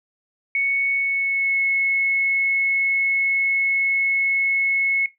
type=tone with pitch glide; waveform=sine; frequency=2217 to 2189 Hz; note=C#7 to C#7; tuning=0 to -22 cents; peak=-18 dBFS; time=0.55-5.06 s; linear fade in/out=2 ms; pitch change=-22 cents; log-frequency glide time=0.93-1.61 s; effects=noise-tail reverb RT60 0.2 s tail -17 dB re dry